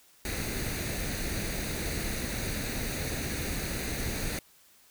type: noise with comb filter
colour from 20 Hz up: pink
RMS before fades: -33 dBFS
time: 0.25-4.39 s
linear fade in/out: 2 ms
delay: 0.47 ms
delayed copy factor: +0.6
effects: white hiss -60 dBFS RMS until 4.9 s